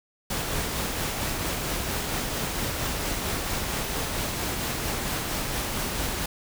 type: noise with tremolo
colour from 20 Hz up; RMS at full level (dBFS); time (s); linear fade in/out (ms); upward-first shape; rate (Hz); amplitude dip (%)
pink; -28; 0.3-6.26; 5; sine; 4.4; 25
effects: none